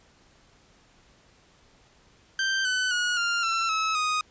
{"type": "tone with pitch steps", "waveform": "sawtooth", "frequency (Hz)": [1566, 1507.4, 1451, 1396.8, 1344.5, 1294.2, 1245.8], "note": ["G6", "F#6", "F#6", "F6", "E6", "E6", "D#6"], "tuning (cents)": [-2, 32, -34, 0, 34, -32, 2], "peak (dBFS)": -20, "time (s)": [2.39, 4.21], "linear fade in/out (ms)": 2, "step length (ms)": 260, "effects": ["pink hiss -59 dBFS RMS until 4.3 s", "resampled to 16000 Hz"]}